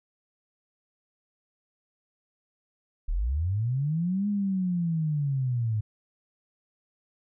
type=linear two-way sweep; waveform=sine; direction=up then down; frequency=32.7 to 207.7 to 104.7 Hz; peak=-24 dBFS; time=3.08-5.81 s; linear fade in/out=10 ms; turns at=4.28 s; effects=none